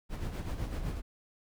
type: noise with tremolo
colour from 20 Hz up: brown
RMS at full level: -33 dBFS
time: 0.09-1.02 s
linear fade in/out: 50 ms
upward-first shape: sine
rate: 7.9 Hz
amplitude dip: 55%
effects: none